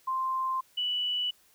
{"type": "tone pair in turn", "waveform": "sine", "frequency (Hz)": [1046.5, 2960], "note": ["C6", "F#7"], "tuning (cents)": [0, 0], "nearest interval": "octave + tritone", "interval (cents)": 1800, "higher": "second", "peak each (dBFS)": -27, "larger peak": "neither", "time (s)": [[0.07, 0.61], [0.77, 1.31]], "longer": "neither", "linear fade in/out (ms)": 10, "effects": ["white hiss -63 dBFS RMS until 1.54 s"]}